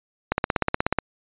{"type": "click train", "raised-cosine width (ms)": 0.5, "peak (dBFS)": -5, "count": 12, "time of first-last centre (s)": [0.32, 0.987], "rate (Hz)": 16.5, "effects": ["resampled to 8000 Hz"]}